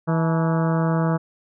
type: harmonic tone with a mistuned harmonic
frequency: 162.9 Hz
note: E3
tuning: 20 cents flat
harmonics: 1 / 2 / 3 / 4 / 5 / 6 / 7 / 8 / 9 / 10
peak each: -19 / -28 / -29 / -29 / -32 / -35 / -33 / -35 / -37 / -42 dBFS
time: 0.07-1.18 s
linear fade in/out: 20 ms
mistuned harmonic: 5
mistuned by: +94 cents
effects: none

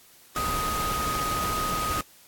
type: tone in noise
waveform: sine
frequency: 1250 Hz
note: D#6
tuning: 8 cents sharp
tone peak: -27 dBFS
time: 0.36-2.01 s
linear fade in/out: 2 ms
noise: pink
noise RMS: -31 dBFS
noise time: 0.36-2.01 s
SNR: +1 dB
effects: white hiss -54 dBFS RMS until 2.27 s + AAC 64 kbps

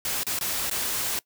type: noise with dropouts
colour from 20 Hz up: white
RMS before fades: -28 dBFS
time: 0.05-1.19 s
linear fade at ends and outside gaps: 1 ms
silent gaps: 0.233-0.267 / 0.389-0.41 / 0.698-0.712 s
effects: noise-tail reverb RT60 0.1 s tail -22 dB re dry

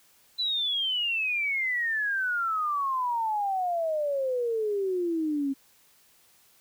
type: exponential sweep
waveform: sine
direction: down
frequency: 4022 to 268.3 Hz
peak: -25 dBFS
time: 0.38-5.54 s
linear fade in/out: 20 ms
effects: white hiss -61 dBFS RMS until 6.6 s

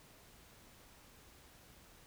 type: silence
effects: pink hiss -61 dBFS RMS until 2.06 s

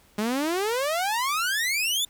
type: exponential sweep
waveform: sawtooth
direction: up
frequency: 203.3 to 3617 Hz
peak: -20 dBFS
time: 0.18-2.05 s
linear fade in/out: 5 ms
effects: pink hiss -58 dBFS RMS until 2.09 s

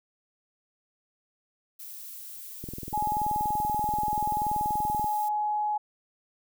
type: noise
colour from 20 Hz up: violet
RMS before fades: -42 dBFS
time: 1.79-5.29 s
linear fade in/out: 10 ms
type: click train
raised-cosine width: 3 ms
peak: -25 dBFS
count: 51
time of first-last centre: 2.64-5.044 s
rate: 20.8 Hz
type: tone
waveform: sine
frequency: 842 Hz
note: G#5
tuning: 24 cents sharp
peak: -25 dBFS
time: 2.93-5.78 s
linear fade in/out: 10 ms
effects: none

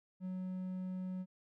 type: tone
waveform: triangle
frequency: 185 Hz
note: F#3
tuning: in tune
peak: -36 dBFS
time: 0.2-1.26 s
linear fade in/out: 50 ms
effects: none

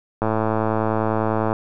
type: click train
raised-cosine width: 1 ms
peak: -7 dBFS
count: 145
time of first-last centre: 0.22-1.529 s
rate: 110 Hz
effects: none

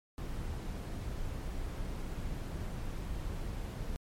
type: noise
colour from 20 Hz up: brown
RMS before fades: -38 dBFS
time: 0.18-3.96 s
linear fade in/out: 0 ms
effects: MP3 64 kbps

